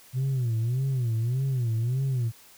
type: tone with vibrato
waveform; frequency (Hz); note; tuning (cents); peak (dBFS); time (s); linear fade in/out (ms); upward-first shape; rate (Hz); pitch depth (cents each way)
sine; 123.4; B2; -1; -21; 0.13-2.32; 50; sine; 1.7; 170
effects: tanh soft clip ceiling -22 dBFS + white hiss -53 dBFS RMS until 2.57 s